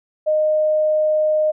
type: tone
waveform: sine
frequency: 616 Hz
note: D#5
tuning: 17 cents flat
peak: -14 dBFS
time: 0.26-1.52 s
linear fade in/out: 20 ms
effects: none